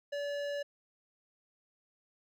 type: tone with hard clipping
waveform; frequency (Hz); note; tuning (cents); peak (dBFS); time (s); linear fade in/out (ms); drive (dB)
sine; 574; D5; -40; -36; 0.12-0.63; 10; 15
effects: none